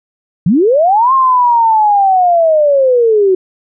sine linear two-way sweep, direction up then down, 148 to 1075 to 365.2 Hz, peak -6 dBFS, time 0.46-3.35 s, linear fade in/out 5 ms, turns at 1.13 s, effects none

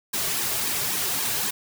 white noise with flanger, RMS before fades -26 dBFS, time 0.13-1.51 s, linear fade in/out 10 ms, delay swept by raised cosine 1.4 to 4 ms, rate 3.7 Hz, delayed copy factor -0.75, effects none

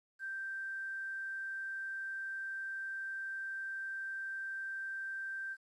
sine tone with quantisation, 1568 Hz, G6, in tune, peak -38 dBFS, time 0.19-5.57 s, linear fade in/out 50 ms, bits 11, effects resampled to 24000 Hz

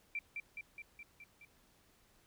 sine tone with echo, 2349 Hz, D7, in tune, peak -36 dBFS, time 0.15-0.19 s, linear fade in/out 2 ms, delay 210 ms, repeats 6, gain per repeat -3 dB, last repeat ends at 1.45 s, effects pink hiss -69 dBFS RMS until 2.26 s

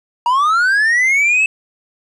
triangle linear sweep, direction up, 932.3 to 2637 Hz, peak -9 dBFS, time 0.26-1.46 s, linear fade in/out 2 ms, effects resampled to 24000 Hz + 8-bit

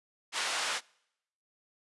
pink band-pass noise, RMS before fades -33 dBFS, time 0.32-0.81 s, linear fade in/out 50 ms, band 1000 to 7500 Hz, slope 12 dB/octave, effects noise-tail reverb RT60 0.8 s tail -26 dB re dry + resampled to 24000 Hz

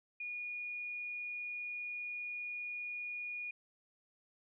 sine tone, 2445 Hz, D#7, 31 cents flat, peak -39 dBFS, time 0.2-3.51 s, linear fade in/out 5 ms, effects none

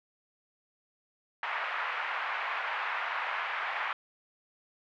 pink band-pass noise, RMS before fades -34 dBFS, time 1.43-3.93 s, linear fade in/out 2 ms, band 860 to 2400 Hz, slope 24 dB/octave, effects none

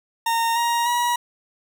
40% pulse tone with pitch steps, 920 / 941 / 962.4 Hz, A#5 / A#5 / B5, -23 / +16 / -45 cents, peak -18 dBFS, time 0.26-1.16 s, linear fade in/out 5 ms, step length 300 ms, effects 9-bit

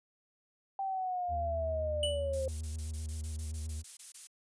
sine linear sweep, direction down, 784 to 523.3 Hz, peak -32 dBFS, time 0.79-2.48 s, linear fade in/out 2 ms
triangle tone with vibrato, 78 Hz, D#2, 5 cents sharp, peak -34 dBFS, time 1.28-3.84 s, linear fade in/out 50 ms, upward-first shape square, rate 7.6 Hz, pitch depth 30 cents each way
square tone with exponential decay, 2960 Hz, F#7, in tune, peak -29 dBFS, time 2.03-2.33 s, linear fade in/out 2 ms, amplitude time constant 64 ms
violet noise bursts, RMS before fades -42 dBFS, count 13, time 2.33-4.272 s, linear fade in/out 5 ms, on 130 ms, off 21 ms
effects resampled to 22050 Hz

